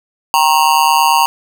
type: tone with amplitude modulation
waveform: square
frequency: 932.3 Hz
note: A#5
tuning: in tune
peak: -5 dBFS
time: 0.34-1.26 s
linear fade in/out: 0 ms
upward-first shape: sine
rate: 149 Hz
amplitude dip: 100%
effects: none